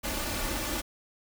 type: noise with comb filter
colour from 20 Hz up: pink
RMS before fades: -32 dBFS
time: 0.03-0.82 s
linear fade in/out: 20 ms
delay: 3.4 ms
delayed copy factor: +0.55
effects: none